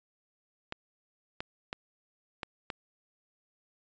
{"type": "clicks", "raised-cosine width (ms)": 0.3, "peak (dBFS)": -19, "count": 5, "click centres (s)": [0.724, 1.405, 1.729, 2.432, 2.702], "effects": ["resampled to 16000 Hz"]}